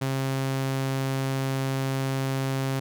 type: tone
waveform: sawtooth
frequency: 134.2 Hz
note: C3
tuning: 44 cents sharp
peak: -21 dBFS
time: 0.01-2.8 s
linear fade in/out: 10 ms
effects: none